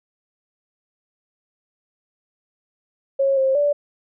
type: tone with pitch steps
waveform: sine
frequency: 546 / 532 / 581 Hz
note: C#5 / C5 / D5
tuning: -26 / +29 / -19 cents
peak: -15 dBFS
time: 3.19-3.73 s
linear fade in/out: 10 ms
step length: 180 ms
effects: none